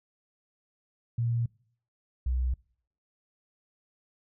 sine tone pair in turn, 117.5 / 62.79 Hz, A#2 / B1, +14 / +29 cents, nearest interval major seventh, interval 1085 cents, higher first, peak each -25 dBFS, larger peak neither, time 1.18-1.46 / 2.26-2.54 s, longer neither, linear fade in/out 5 ms, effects noise-tail reverb RT60 0.6 s tail -25 dB re dry

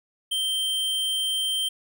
square tone, 3136 Hz, G7, in tune, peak -24 dBFS, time 0.31-1.69 s, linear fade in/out 10 ms, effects none

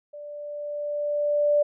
sine tone with level ramp, 587.3 Hz, D5, in tune, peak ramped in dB -37 to -16 dBFS, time 0.13-1.63 s, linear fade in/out 10 ms, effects none

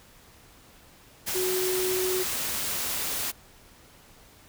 sine tone in noise, 370 Hz, F#4, in tune, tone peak -26 dBFS, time 1.34-2.24 s, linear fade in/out 20 ms, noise white, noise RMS -30 dBFS, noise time 1.26-3.32 s, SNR +1 dB, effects pink hiss -54 dBFS RMS until 4.48 s

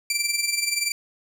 15% pulse tone with amplitude modulation, 2348 Hz, D7, 1 cent flat, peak -13 dBFS, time 0.1-0.92 s, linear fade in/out 2 ms, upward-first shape sine, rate 21 Hz, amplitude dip 65%, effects 9-bit

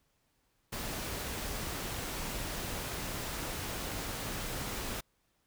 pink noise, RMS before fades -38 dBFS, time 0.72-5.01 s, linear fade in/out 10 ms, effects pink hiss -75 dBFS RMS until 5.46 s

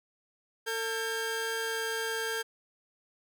sawtooth tone pair together, 449.8 / 1603 Hz, A4 / G6, +38 / +38 cents, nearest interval octave + minor seventh, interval 2200 cents, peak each -30 / -30 dBFS, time 0.66-2.43 s, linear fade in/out 20 ms, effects none

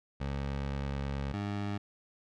20% pulse tone pair in turn, 69.3 / 101.67 Hz, C#2 / G#2, 0 / -36 cents, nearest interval perfect fifth, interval 664 cents, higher second, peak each -28 dBFS, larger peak neither, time 0.2-1.33 / 1.33-1.78 s, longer first, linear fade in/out 10 ms, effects low-pass 4000 Hz 12 dB/octave

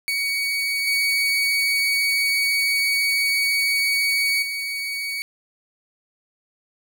30% pulse tone with level steps, 2247 Hz, C#7, 23 cents sharp, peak -19 / -16 / -23 dBFS, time 0.08-5.22 s, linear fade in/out 0 ms, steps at 0.87 / 4.42 s, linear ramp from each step 5 ms, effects none

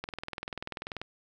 click train, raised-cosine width 0.3 ms, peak -20 dBFS, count 21, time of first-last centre 0.04-1.016 s, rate 20.5 Hz, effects none

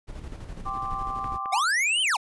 brown noise with tremolo, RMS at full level -36 dBFS, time 0.07-1.39 s, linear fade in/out 20 ms, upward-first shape square, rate 12 Hz, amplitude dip 45%
sine chord, G suspended fourth, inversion none, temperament equal, 784 / 1046.5 / 1174.7 Hz, G5 / C6 / D6, 0 / 0 / 0 cents, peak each -35 / -36 / -30 dBFS, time 0.65-1.61 s, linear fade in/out 20 ms
clicks, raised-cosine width 0.5 ms, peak -24 dBFS, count 2, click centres 1.243 / 1.458 s
square linear two-way sweep, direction up then down, 690 to 3151 to 690 Hz, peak -22 dBFS, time 1.52-2.17 s, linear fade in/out 10 ms, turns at 2.02 s
effects resampled to 24000 Hz

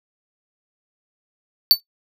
square tone with exponential decay, 4504 Hz, C#8, 27 cents sharp, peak -4 dBFS, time 1.71-1.8 s, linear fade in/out 0 ms, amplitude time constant 18 ms, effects noise-tail reverb RT60 0.1 s tail -18 dB re dry

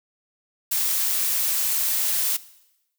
blue noise, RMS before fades -23 dBFS, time 0.71-2.37 s, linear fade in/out 10 ms, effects noise-tail reverb RT60 0.9 s tail -18 dB re dry

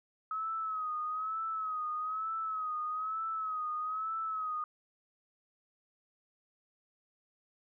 sine tone with vibrato, 1275 Hz, D#6, 42 cents sharp, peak -33 dBFS, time 0.31-4.64 s, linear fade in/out 2 ms, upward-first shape sine, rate 1.1 Hz, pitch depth 60 cents each way, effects none

